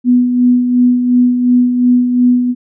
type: tone with tremolo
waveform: sine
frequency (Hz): 246.9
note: B3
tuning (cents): 0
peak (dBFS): -5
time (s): 0.04-2.55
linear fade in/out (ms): 50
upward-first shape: sine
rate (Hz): 2.8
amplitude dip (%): 50
effects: none